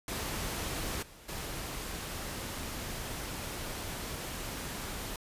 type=noise with level steps; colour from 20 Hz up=pink; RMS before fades=-36 / -53 / -39 dBFS; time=0.08-5.16 s; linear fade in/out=2 ms; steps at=1.02 / 1.28 s; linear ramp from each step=10 ms; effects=resampled to 32000 Hz